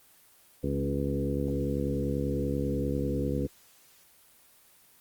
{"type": "harmonic tone with a mistuned harmonic", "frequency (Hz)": 70.2, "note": "C#2", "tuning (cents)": 22, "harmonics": [1, 2, 3, 4, 5, 6, 7], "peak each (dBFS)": [-34, -33, -35, -33, -38, -37, -35], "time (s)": [0.63, 3.47], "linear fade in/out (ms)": 10, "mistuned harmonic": 4, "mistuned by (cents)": -16, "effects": ["white hiss -59 dBFS RMS until 5 s", "Opus 24 kbps"]}